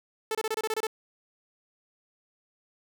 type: tone bursts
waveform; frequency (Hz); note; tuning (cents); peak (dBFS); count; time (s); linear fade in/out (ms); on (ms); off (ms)
sawtooth; 438.5; A4; -6; -23; 9; 0.31-0.869; 2; 39; 26
effects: 10-bit